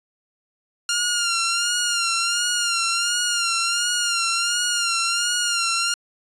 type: tone with vibrato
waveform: 10% pulse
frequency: 1400 Hz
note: F6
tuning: 4 cents sharp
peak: -11 dBFS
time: 0.89-5.94 s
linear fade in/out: 2 ms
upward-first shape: sine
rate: 1.4 Hz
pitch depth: 52 cents each way
effects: resampled to 22050 Hz